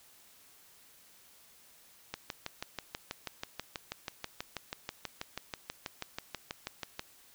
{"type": "click train", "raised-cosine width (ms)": 0.2, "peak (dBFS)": -19, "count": 31, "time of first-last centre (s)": [2.14, 6.994], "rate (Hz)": 6.18, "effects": ["white hiss -60 dBFS RMS until 7.34 s"]}